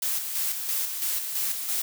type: noise with tremolo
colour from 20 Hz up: blue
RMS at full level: -27 dBFS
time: 0.02-1.82 s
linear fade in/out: 5 ms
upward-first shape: square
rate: 3 Hz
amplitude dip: 45%
effects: none